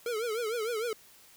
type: tone with vibrato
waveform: square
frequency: 454.3 Hz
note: A#4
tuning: 45 cents flat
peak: -31 dBFS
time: 0.06-0.93 s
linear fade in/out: 2 ms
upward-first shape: triangle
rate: 6.6 Hz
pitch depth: 150 cents each way
effects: white hiss -57 dBFS RMS until 1.36 s